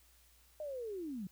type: linear sweep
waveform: sine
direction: down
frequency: 622.3 to 174.61 Hz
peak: -39 dBFS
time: 0.6-1.27 s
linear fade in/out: 2 ms
effects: added 60 Hz sine -67 dBFS peak until 1.31 s + white hiss -67 dBFS RMS until 1.31 s